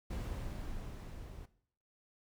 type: noise with level ramp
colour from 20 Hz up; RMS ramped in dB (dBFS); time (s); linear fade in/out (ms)
brown; -38 to -49; 0.1-1.46; 10
effects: noise-tail reverb RT60 0.6 s tail -17 dB re dry